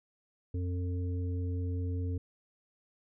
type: harmonic tone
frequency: 89.5 Hz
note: F2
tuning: 43 cents sharp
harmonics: 1 / 3 / 5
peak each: -31 / -41 / -45 dBFS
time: 0.54-2.18 s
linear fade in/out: 5 ms
effects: none